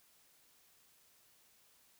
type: silence
effects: white hiss -68 dBFS RMS until 1.99 s